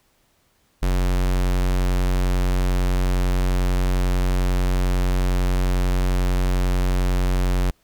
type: tone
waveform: square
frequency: 45.58 Hz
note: F#1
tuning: 25 cents flat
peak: -18 dBFS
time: 0.82-7.71 s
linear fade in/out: 10 ms
effects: pink hiss -63 dBFS RMS until 7.83 s